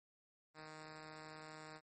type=tone; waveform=5% pulse; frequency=155.56 Hz; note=D#3; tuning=in tune; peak=-40 dBFS; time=0.54-1.81 s; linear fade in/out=50 ms; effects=MP3 32 kbps